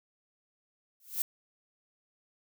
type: noise with exponential growth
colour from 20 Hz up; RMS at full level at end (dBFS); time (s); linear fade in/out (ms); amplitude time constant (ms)
violet; -27; 1-1.22; 1; 47
effects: none